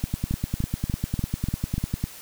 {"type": "two click trains", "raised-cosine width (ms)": 5, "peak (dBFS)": [-12, -13], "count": [21, 6], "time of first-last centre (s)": [[0.04, 2.04], [0.31, 1.781]], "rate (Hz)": [10, 3.4], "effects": ["white hiss -43 dBFS RMS until 2.21 s"]}